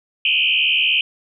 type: tone with frequency modulation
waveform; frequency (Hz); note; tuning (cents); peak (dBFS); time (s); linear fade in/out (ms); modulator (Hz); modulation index
sine; 2772; F7; -14; -14; 0.25-1.01; 2; 76.5; 4.4
effects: none